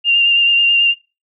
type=tone with vibrato; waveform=sine; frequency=2791 Hz; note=F7; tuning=2 cents flat; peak=-9 dBFS; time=0.04-0.95 s; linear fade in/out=50 ms; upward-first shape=sine; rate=9.2 Hz; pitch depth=19 cents each way; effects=noise-tail reverb RT60 0.3 s tail -26 dB re dry